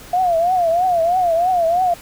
sine tone with vibrato, 699 Hz, F5, 1 cent sharp, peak -13 dBFS, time 0.13-1.94 s, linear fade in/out 5 ms, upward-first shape triangle, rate 3.1 Hz, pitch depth 140 cents each way, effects pink hiss -39 dBFS RMS until 2.01 s

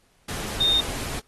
sine tone in noise, 3664 Hz, A#7, 31 cents flat, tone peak -17 dBFS, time 0.6-0.81 s, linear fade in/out 10 ms, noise pink, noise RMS -32 dBFS, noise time 0.28-1.2 s, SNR +12 dB, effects pink hiss -63 dBFS RMS until 1.27 s + AAC 32 kbps

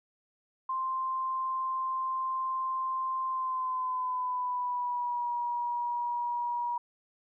sine tone with pitch glide, 1046.5 to 959.6 Hz, C6 to A#5, 0 to +50 cents, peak -29 dBFS, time 0.69-6.78 s, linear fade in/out 5 ms, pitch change -150 cents, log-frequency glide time 3.27-5.31 s, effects none

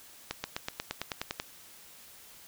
accelerating click train, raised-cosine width 0.2 ms, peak -15 dBFS, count 11, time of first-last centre 0.31-1.399 s, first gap 130 ms, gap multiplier 0.96, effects white hiss -53 dBFS RMS until 2.47 s

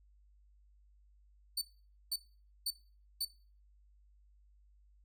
sawtooth tone bursts, 4512 Hz, C#8, 30 cents sharp, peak -30 dBFS, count 4, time 1.57-3.25 s, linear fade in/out 5 ms, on 45 ms, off 500 ms, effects noise-tail reverb RT60 0.4 s tail -21 dB re dry + added 50 Hz sine -62 dBFS peak until 5.04 s

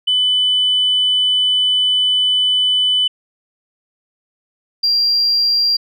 sine tone pair in turn, 3000 / 4754 Hz, F#7 / D8, +23 / +20 cents, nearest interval minor sixth, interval 797 cents, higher second, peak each -11 dBFS, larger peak neither, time 0.07-3.08 / 4.83-5.77 s, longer first, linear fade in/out 10 ms, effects tanh soft clip ceiling -7 dBFS

